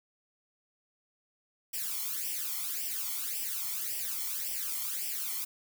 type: noise with flanger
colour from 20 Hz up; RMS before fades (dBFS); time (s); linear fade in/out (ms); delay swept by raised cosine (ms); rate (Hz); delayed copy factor
blue; -35; 1.73-5.45; 10; 0.37 to 0.94; 1.8; +0.8
effects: none